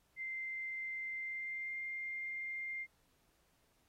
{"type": "tone with pitch glide", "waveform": "sine", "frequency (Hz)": [2084, 2107], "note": ["C7", "C7"], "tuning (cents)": [-7, 12], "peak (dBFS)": -39, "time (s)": [0.16, 2.87], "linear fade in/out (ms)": 50, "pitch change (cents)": 19, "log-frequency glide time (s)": [1.14, 1.78], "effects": ["pink hiss -75 dBFS RMS until 3.88 s", "AAC 48 kbps"]}